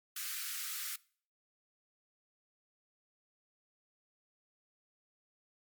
white high-pass noise, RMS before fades -40 dBFS, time 0.16-0.96 s, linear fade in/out 5 ms, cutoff 1200 Hz, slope 96 dB/octave, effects noise-tail reverb RT60 0.5 s tail -23 dB re dry + MP3 96 kbps

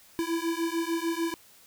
square beating tone pair, 329.6 / 336.3 Hz, E4 / E4, 0 / +35 cents, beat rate 6.7 Hz, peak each -31 dBFS, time 0.19-1.34 s, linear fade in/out 0 ms, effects white hiss -56 dBFS RMS until 1.66 s

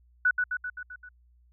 sine tone with echo, 1480 Hz, F#6, in tune, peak -19 dBFS, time 0.25-0.31 s, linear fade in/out 5 ms, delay 130 ms, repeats 6, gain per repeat -4 dB, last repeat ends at 1.09 s, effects added 60 Hz sine -58 dBFS peak until 1.52 s

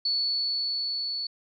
sine tone with level ramp, 4435 Hz, C#8, in tune, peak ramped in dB -23 to -29 dBFS, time 0.05-1.27 s, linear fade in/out 5 ms, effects none

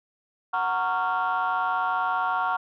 sine chord, Gb major seventh, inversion none, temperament just, 740 / 925 / 1110 / 1387.5 Hz, Gb5 / Bb5 / Db6 / F6, 0 / -14 / +2 / -12 cents, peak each -27 dBFS, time 0.53-2.57 s, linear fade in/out 10 ms, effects tanh soft clip ceiling -17 dBFS

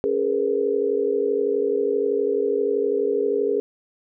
sine tone cluster, 277.7 / 412.1 / 464.5 / 503 Hz, C#4 / G#4 / A#4 / B4, +3 / -13 / -6 / +32 cents, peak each -30 / -21 / -24 / -30 dBFS, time 0.04-3.6 s, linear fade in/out 0 ms, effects none

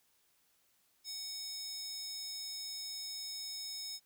square tone with high-pass filter, 748 Hz, F#5, 19 cents sharp, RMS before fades -43 dBFS, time 1.04-4 s, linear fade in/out 50 ms, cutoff 5000 Hz, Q 4.9, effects white hiss -73 dBFS RMS until 4.05 s

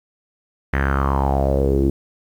sawtooth tone with low-pass filter sweep, 68.3 Hz, C#2, 25 cents flat, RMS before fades -18 dBFS, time 0.73-1.9 s, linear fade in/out 5 ms, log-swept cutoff 1900 to 320 Hz, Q 5.5, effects 8-bit

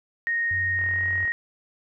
sine tone with pitch glide, 1861 to 1875 Hz, A#6 to A#6, -3 to +10 cents, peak -22 dBFS, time 0.27-1.32 s, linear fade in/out 0 ms, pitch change +13 cents, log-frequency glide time 0.87-1.05 s
sine tone, 91.9 Hz, F#2, 11 cents flat, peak -32 dBFS, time 0.51-1.25 s, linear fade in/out 0 ms
click train, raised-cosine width 0.5 ms, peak -27 dBFS, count 21, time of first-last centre 0.79-1.278 s, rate 41 Hz
effects none

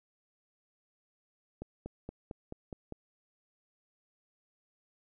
accelerating click train, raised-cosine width 2 ms, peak -27 dBFS, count 7, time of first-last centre 1.62-2.923 s, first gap 240 ms, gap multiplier 0.96, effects none

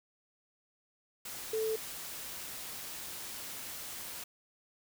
sine tone in noise, 440 Hz, A4, in tune, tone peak -30 dBFS, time 1.53-1.76 s, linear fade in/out 5 ms, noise white, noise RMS -43 dBFS, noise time 1.25-4.24 s, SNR +10 dB, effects none

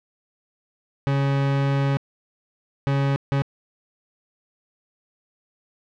40% pulse tone bursts at uneven times, 138.59 Hz, C#3, in tune, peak -18 dBFS, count 3, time 1.07-1.97 / 2.87-3.16 / 3.32-3.42 s, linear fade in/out 0 ms, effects low-pass 3000 Hz 12 dB/octave

